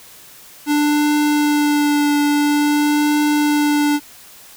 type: tone with vibrato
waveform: square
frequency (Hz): 294.3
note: D4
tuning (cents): +4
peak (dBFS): -14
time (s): 0.66-4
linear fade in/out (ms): 50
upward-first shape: triangle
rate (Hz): 0.49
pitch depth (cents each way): 17
effects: white hiss -42 dBFS RMS until 4.56 s